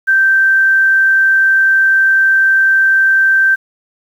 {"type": "tone", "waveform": "sine", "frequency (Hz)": 1562, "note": "G6", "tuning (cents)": -7, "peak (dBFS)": -7, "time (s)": [0.07, 3.56], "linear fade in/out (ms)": 20, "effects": ["7-bit"]}